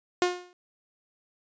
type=tone with exponential decay; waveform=sawtooth; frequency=357.8 Hz; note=F4; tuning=42 cents sharp; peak=-15 dBFS; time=0.22-0.53 s; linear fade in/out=1 ms; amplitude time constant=67 ms; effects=resampled to 16000 Hz